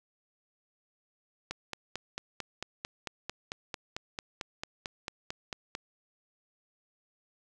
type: click train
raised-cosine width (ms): 0.2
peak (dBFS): -18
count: 20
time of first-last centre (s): 1.51-5.751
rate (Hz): 4.48
effects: none